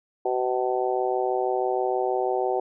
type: harmonic tone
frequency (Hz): 126.2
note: B2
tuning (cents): +38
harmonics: 3 / 4 / 5 / 6 / 7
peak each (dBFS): -26 / -29 / -31 / -27 / -34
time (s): 0.25-2.6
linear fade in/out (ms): 5
effects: none